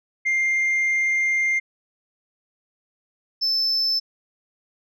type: tone pair in turn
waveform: sine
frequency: 2106 / 5273 Hz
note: C7 / E8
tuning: +11 / 0 cents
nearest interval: octave + major third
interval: 1589 cents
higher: second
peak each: -16 / -17 dBFS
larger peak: first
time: 0.25-1.6 / 3.41-4 s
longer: first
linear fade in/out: 20 ms
effects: tanh soft clip ceiling -17 dBFS